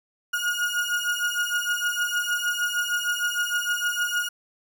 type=beating tone pair; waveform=35% pulse; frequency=1434 / 1440.5 Hz; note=F6 / F#6; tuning=+45 / -47 cents; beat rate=6.5 Hz; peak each=-25 dBFS; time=0.33-4.29 s; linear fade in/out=10 ms; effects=none